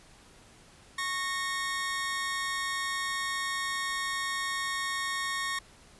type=tone pair together; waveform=sawtooth; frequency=1100 / 1850 Hz; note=C#6 / A#6; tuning=-14 / -14 cents; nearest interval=major sixth; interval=900 cents; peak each=-30 / -29 dBFS; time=0.98-5.59 s; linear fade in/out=5 ms; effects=pink hiss -56 dBFS RMS until 5.99 s + resampled to 24000 Hz